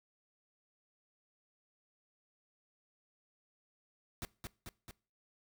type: noise with echo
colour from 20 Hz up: pink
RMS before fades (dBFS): -41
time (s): 4.22-4.25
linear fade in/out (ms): 0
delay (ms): 220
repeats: 3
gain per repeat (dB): -3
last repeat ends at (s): 4.91
effects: noise-tail reverb RT60 0.4 s tail -23 dB re dry